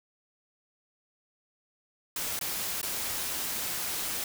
white noise with dropouts, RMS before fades -33 dBFS, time 2.16-4.24 s, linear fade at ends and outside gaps 2 ms, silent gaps 2.391-2.411 / 2.815-2.829 s, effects none

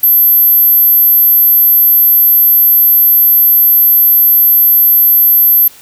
sine tone, 12260 Hz, G9, 40 cents flat, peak -4 dBFS, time 0.03-5.68 s, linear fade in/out 5 ms, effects white hiss -38 dBFS RMS until 5.81 s

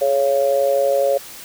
sine tone with amplitude modulation, 554.4 Hz, C#5, in tune, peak -10 dBFS, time 0.01-1.18 s, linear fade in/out 10 ms, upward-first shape sine, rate 132 Hz, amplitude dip 85%, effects white hiss -37 dBFS RMS until 1.44 s

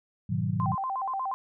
sine chord, G# minor seventh, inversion none, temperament equal with one note detuned, 103.83 / 123.47 / 156.28 / 185 Hz, G#2 / B2 / D#3 / F#3, 0 / 0 / +8 / 0 cents, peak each -31 dBFS, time 0.29-0.75 s, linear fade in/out 10 ms
sine tone with vibrato, 900 Hz, A5, 39 cents sharp, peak -28 dBFS, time 0.6-1.34 s, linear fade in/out 0 ms, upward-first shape square, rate 8.4 Hz, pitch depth 250 cents each way
effects none

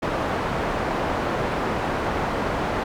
white low-pass noise, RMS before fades -25 dBFS, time 0.02-2.84 s, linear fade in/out 10 ms, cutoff 990 Hz, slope 12 dB/octave, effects none

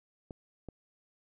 clicks, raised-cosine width 2 ms, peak -29 dBFS, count 2, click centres 0.308 / 0.687 s, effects none

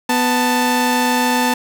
sawtooth tone pair together, 247.9 / 884 Hz, B3 / A5, +7 / +8 cents, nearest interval octave + minor seventh, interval 2201 cents, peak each -13 dBFS, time 0.09-1.54 s, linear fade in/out 5 ms, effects none

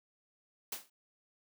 white noise with exponential decay, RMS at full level -35 dBFS, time 0.72-0.9 s, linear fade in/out 5 ms, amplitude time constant 38 ms, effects high-pass 200 Hz 12 dB/octave

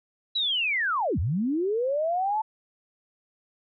sine linear two-way sweep, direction down then up, 3984 to 69.3 to 889 Hz, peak -23 dBFS, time 0.35-2.42 s, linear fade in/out 10 ms, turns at 1.19 s, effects none

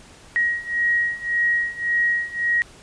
sine beating tone pair, 1893 / 1894.8 Hz, A#6 / A#6, +26 / +28 cents, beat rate 1.8 Hz, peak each -23 / -21 dBFS, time 0.36-2.62 s, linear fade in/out 0 ms, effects pink hiss -47 dBFS RMS until 2.82 s + resampled to 22050 Hz

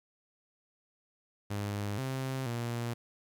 sawtooth tone with pitch steps, 102.3 / 132.2 / 118.4 Hz, G#2 / C3 / A#2, -26 / +18 / +27 cents, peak -29 dBFS, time 1.5-2.94 s, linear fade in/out 10 ms, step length 480 ms, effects 11-bit

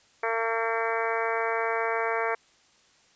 harmonic tone, 227.1 Hz, A#3, 45 cents flat, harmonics 2 / 3 / 4 / 5 / 6 / 7 / 8 / 9 / 10, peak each -30 / -32 / -33 / -34 / -35 / -35 / -36 / -37 / -37 dBFS, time 0.23-2.35 s, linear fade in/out 5 ms, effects white hiss -61 dBFS RMS until 3.15 s + resampled to 16000 Hz

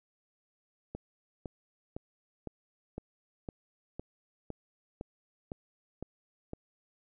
click train, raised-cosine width 2 ms, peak -25 dBFS, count 12, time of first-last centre 0.95-6.534 s, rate 1.97 Hz, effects none

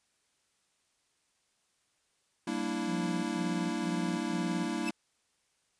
square chord, E half-diminished seventh, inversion first, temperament equal, 196 / 233.1 / 293.7 / 329.6 Hz, G3 / Bb3 / D4 / E4, 0 / 0 / 0 / 0 cents, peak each -40 / -37 / -38 / -37 dBFS, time 2.47-4.91 s, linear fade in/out 5 ms
triangle tone bursts, 177 Hz, F3, 23 cents sharp, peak -32 dBFS, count 4, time 2.86-4.675 s, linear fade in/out 50 ms, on 390 ms, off 85 ms
40% pulse tone with exponential growth, 2620 Hz, E7, 11 cents flat, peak -29 dBFS, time 4.81-4.89 s, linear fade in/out 0 ms, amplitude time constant 17 ms
effects white hiss -74 dBFS RMS until 5.79 s + resampled to 22050 Hz

